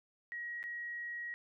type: tone with dropouts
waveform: sine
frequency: 1900 Hz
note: A#6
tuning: 33 cents sharp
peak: -39 dBFS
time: 0.32-1.34 s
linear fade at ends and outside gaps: 0 ms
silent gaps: 0.629-0.639 s
effects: none